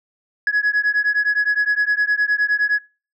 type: beating tone pair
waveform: sine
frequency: 1675 / 1684.7 Hz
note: G#6 / G#6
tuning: +14 / +24 cents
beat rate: 9.7 Hz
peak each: -17 / -17 dBFS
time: 0.47-2.79 s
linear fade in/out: 2 ms
effects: noise-tail reverb RT60 0.4 s tail -26 dB re dry + tanh soft clip ceiling -12 dBFS